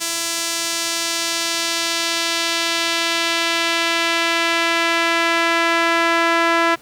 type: tone with band-pass filter sweep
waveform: sawtooth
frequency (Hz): 334.7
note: E4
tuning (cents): +26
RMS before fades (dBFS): -19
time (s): 0-6.76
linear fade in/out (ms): 20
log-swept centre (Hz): 7300 to 1500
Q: 1
effects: pink hiss -47 dBFS RMS until 6.81 s + high-pass 100 Hz 12 dB/octave